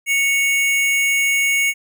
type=tone pair together; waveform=square; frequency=2217 / 2805 Hz; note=C#7 / F7; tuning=0 / +7 cents; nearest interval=major third; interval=407 cents; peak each=-16 / -25 dBFS; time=0.06-1.74 s; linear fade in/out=50 ms; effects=none